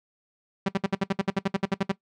sawtooth tone bursts, 194.2 Hz, G3, 16 cents flat, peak -17 dBFS, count 15, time 0.66-1.918 s, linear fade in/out 5 ms, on 26 ms, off 62 ms, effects noise-tail reverb RT60 0.1 s tail -18 dB re dry + low-pass 4000 Hz 12 dB/octave

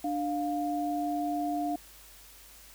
sine tone pair together, 296 / 704 Hz, D4 / F5, +14 / +14 cents, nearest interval octave + minor third, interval 1500 cents, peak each -31 / -31 dBFS, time 0.04-1.76 s, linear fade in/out 5 ms, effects added 50 Hz sine -58 dBFS peak until 2.74 s + white hiss -53 dBFS RMS until 2.74 s

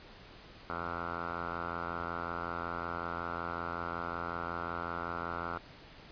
5% pulse tone with low-pass filter, 85.4 Hz, F2, 38 cents flat, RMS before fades -38 dBFS, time 0.7-5.58 s, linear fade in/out 0 ms, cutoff 1400 Hz, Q 9.8, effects pink hiss -53 dBFS RMS until 6.11 s + resampled to 11025 Hz

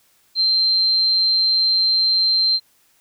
sine tone, 4139 Hz, C8, 20 cents flat, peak -14 dBFS, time 0.35-2.6 s, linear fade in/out 50 ms, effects white hiss -59 dBFS RMS until 3 s

